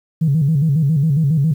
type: tone with vibrato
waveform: sine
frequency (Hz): 149.6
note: D3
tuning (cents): +32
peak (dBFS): -11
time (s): 0.21-1.54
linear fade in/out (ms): 10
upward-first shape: square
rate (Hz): 7.3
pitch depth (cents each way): 130
effects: tanh soft clip ceiling -7 dBFS + 8-bit